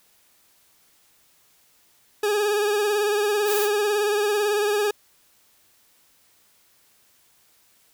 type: tone with vibrato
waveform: 40% pulse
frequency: 415.3 Hz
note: G#4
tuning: in tune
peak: -19 dBFS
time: 2.23-4.91 s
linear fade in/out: 5 ms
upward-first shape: triangle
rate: 18 Hz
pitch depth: 57 cents each way
type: noise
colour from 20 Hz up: blue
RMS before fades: -29 dBFS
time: 3.45-3.69 s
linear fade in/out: 50 ms
effects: white hiss -60 dBFS RMS until 7.93 s